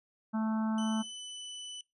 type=harmonic tone; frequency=219.6 Hz; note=A3; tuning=3 cents flat; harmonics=1 / 3 / 4 / 5 / 6 / 7; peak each=-29 / -44 / -41 / -47 / -46 / -50 dBFS; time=0.33-1.03 s; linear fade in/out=20 ms
type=tone with pitch glide; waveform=sawtooth; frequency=3014 to 2990 Hz; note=F#7 to F#7; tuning=+31 to +17 cents; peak=-38 dBFS; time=0.78-1.81 s; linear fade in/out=2 ms; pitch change=-14 cents; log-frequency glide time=0.94-1.45 s
effects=noise-tail reverb RT60 0.2 s tail -22 dB re dry + resampled to 24000 Hz